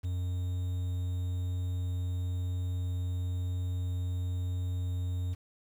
triangle tone with quantisation, 90.1 Hz, F#2, 45 cents flat, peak -28 dBFS, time 0.03-5.35 s, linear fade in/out 20 ms, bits 9, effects none

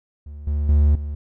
triangle tone with level steps, 73.42 Hz, D2, in tune, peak -31 / -17 / -10 / -23 dBFS, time 0.26-1.15 s, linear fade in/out 5 ms, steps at 0.47 / 0.69 / 0.95 s, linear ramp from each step 2 ms, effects none

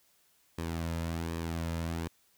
sawtooth tone with flanger, 82.9 Hz, E2, 10 cents sharp, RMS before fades -35 dBFS, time 0.58-2.08 s, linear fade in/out 5 ms, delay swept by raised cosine 1.4 to 2.7 ms, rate 1.3 Hz, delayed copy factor -0.5, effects white hiss -68 dBFS RMS until 2.37 s

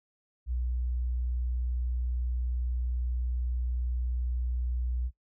sine tone, 61.2 Hz, B1, 15 cents flat, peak -28 dBFS, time 0.46-5.11 s, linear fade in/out 50 ms, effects noise-tail reverb RT60 0.1 s tail -17 dB re dry

